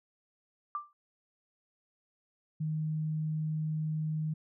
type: tone with exponential decay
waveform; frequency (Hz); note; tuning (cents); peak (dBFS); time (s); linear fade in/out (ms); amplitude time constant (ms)
sine; 1180; D6; +8; -29; 0.75-0.93; 1; 37
type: tone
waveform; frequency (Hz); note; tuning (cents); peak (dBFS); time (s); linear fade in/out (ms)
sine; 155.56; D#3; 0; -30; 2.6-4.34; 10
effects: none